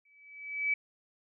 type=tone with exponential growth; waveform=sine; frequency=2294 Hz; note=D7; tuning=41 cents flat; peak=-24 dBFS; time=0.05-0.74 s; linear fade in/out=5 ms; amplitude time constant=150 ms; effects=none